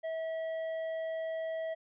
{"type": "tone with tanh clipping", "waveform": "sine", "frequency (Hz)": 647, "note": "E5", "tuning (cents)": -32, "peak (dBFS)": -35, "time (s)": [0.03, 1.75], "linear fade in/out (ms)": 20, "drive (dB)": 8, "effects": ["resampled to 8000 Hz"]}